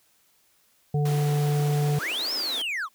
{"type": "harmonic tone", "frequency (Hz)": 146.83, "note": "D3", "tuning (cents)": 0, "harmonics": [1, 3, 5], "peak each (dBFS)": [-21, -31, -35], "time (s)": [0.94, 1.99], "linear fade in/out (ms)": 5}
{"type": "high-pass noise", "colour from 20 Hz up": "pink", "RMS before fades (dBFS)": -38, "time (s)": [1.05, 2.62], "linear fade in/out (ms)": 5, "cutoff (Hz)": 250, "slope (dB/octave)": 48}
{"type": "linear two-way sweep", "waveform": "triangle", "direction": "up then down", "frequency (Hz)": [935, 5390, 987], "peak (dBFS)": -25, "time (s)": [1.98, 2.89], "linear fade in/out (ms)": 50, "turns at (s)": 2.33}
{"effects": ["white hiss -64 dBFS RMS until 2.94 s"]}